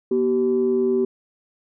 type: tone pair together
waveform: sine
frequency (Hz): 241.8 / 383.8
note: B3 / G4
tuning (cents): -36 / -37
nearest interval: minor sixth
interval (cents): 799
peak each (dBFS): -22 / -17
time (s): 0.11-1.05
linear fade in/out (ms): 5
effects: tanh soft clip ceiling -11 dBFS